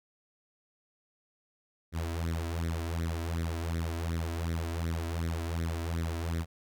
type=tone with flanger; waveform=sawtooth; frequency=83 Hz; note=E2; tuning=12 cents sharp; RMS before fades=-33 dBFS; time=1.92-6.46 s; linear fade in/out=50 ms; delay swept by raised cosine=0.51 to 3.11 ms; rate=2.7 Hz; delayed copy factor=+0.75; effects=none